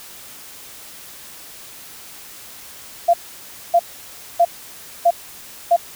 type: tone bursts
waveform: sine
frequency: 688 Hz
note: F5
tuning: 26 cents flat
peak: -9 dBFS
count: 5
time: 3.08-5.765 s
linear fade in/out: 10 ms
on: 57 ms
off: 600 ms
effects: white hiss -39 dBFS RMS until 5.95 s